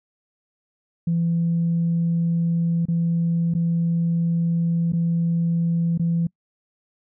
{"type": "tone with dropouts", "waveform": "sine", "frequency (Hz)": 168.2, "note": "E3", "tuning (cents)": 35, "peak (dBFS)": -17, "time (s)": [1.07, 6.27], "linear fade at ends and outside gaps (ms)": 5, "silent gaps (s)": [[2.855, 2.884], [3.539, 3.549], [4.922, 4.932], [5.977, 5.995]], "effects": ["noise-tail reverb RT60 0.1 s tail -26 dB re dry", "tanh soft clip ceiling -14 dBFS"]}